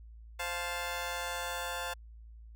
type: chord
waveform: 15% pulse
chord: F major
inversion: second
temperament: just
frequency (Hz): 523.8 / 698.5 / 873.1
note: C5 / F5 / A5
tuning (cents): +2 / 0 / -14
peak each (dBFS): -33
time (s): 0.39-1.94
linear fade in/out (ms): 10
effects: added 56 Hz sine -48 dBFS peak until 2.55 s